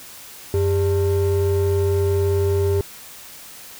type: ring-modulated tone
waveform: triangle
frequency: 245.8 Hz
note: B3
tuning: 8 cents flat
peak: -11 dBFS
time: 0.54-2.81 s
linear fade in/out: 0 ms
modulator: 154 Hz
effects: white hiss -40 dBFS RMS until 3.79 s